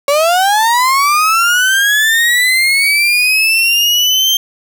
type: linear sweep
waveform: 35% pulse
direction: up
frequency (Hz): 554 to 3173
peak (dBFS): -7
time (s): 0.08-4.37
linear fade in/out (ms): 2
effects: 7-bit

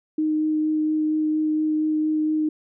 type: tone with vibrato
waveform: sine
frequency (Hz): 309.1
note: D#4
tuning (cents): -11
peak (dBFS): -19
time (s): 0.18-2.49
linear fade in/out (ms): 5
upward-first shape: sine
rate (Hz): 4.3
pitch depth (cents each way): 8
effects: none

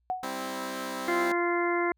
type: tone with exponential decay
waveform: sine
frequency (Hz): 740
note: F#5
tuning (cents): 0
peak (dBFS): -24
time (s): 0.1-0.38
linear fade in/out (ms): 0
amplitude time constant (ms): 60
type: chord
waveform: 10% pulse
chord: C major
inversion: second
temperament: equal with one note detuned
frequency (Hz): 196 / 261.6 / 325.7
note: G3 / C4 / E4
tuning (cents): 0 / 0 / -21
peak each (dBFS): -32 / -26 / -31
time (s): 0.23-1.32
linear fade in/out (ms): 2
type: harmonic tone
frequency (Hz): 347.1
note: F4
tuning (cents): -11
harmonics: 1 / 2 / 3 / 4 / 5 / 6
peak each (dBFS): -27 / -33 / -32 / -36 / -37 / -33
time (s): 1.08-1.92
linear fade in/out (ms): 2
effects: added 60 Hz sine -69 dBFS peak until 1.97 s

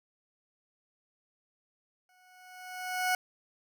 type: tone with exponential growth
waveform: 20% pulse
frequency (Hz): 735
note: F#5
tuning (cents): -12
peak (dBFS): -20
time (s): 2.09-3.15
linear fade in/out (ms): 2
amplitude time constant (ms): 230
effects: none

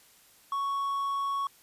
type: tone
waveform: triangle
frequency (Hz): 1111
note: C#6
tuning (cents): +4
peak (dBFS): -26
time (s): 0.52-1.47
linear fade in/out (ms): 2
effects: white hiss -59 dBFS RMS until 1.62 s + resampled to 32000 Hz

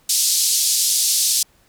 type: band-pass noise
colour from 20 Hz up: pink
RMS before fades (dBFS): -18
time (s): 0.09-1.43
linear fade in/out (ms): 5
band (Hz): 4400 to 12000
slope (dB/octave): 24
effects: pink hiss -57 dBFS RMS until 1.68 s

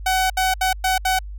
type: tone bursts at uneven times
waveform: sawtooth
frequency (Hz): 752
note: F#5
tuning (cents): +28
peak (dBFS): -13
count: 5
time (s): 0.06-0.3 / 0.37-0.54 / 0.61-0.73 / 0.84-0.98 / 1.05-1.19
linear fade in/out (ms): 5
effects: added 50 Hz sine -30 dBFS peak until 1.38 s

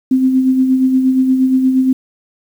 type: tone with tremolo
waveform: sine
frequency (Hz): 260.3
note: C4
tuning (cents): -9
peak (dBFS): -7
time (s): 0.11-1.93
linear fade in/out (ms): 5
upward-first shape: sine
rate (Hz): 8.5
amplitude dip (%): 45
effects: 7-bit

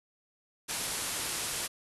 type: low-pass noise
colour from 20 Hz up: white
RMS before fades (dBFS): -35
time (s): 0.68-1.68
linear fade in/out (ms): 20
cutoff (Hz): 12000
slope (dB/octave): 96
effects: none

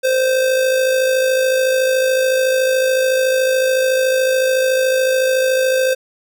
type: tone with amplitude modulation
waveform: square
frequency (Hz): 520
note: C5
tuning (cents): -11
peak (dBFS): -12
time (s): 0.03-5.95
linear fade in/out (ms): 20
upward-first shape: sine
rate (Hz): 53.8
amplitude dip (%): 40
effects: none

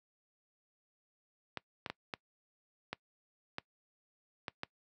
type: clicks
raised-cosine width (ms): 0.3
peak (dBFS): -21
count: 8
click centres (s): 1.573 / 1.862 / 1.9 / 2.138 / 2.93 / 3.584 / 4.482 / 4.634
effects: noise-tail reverb RT60 0.1 s tail -23 dB re dry + high-pass 100 Hz 12 dB/octave

